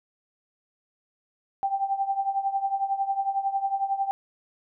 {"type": "tone with tremolo", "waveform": "sine", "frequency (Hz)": 785, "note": "G5", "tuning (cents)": 2, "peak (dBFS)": -20, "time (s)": [1.63, 4.11], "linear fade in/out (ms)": 0, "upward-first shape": "triangle", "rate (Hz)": 11, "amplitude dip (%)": 85, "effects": []}